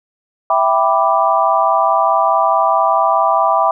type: chord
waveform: sine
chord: E minor seventh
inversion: none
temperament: equal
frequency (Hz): 659.3 / 784 / 987.8 / 1174.7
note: E5 / G5 / B5 / D6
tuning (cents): 0 / 0 / 0 / 0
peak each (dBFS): -16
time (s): 0.5-3.71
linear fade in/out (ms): 2
effects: none